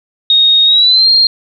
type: tone with pitch glide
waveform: sine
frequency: 3729 to 4210 Hz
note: A#7 to C8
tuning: 0 to +10 cents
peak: -5 dBFS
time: 0.3-1.27 s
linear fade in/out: 2 ms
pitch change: +210 cents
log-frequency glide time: 0.65-1.08 s
effects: none